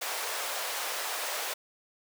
pink high-pass noise, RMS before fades -34 dBFS, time 0.01-1.54 s, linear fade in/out 10 ms, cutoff 540 Hz, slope 24 dB/octave, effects none

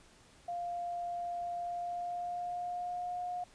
sine tone with pitch glide, 698.5 to 715.7 Hz, F5 to F5, 0 to +42 cents, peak -35 dBFS, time 0.48-3.44 s, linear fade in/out 5 ms, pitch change +42 cents, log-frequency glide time 1.59-3.21 s, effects pink hiss -61 dBFS RMS until 3.54 s + resampled to 22050 Hz

